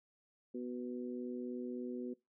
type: harmonic tone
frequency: 123.47 Hz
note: B2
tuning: in tune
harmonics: 2 / 3 / 4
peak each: -41 / -43 / -49 dBFS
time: 0.54-2.14 s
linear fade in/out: 10 ms
effects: noise-tail reverb RT60 0.2 s tail -21 dB re dry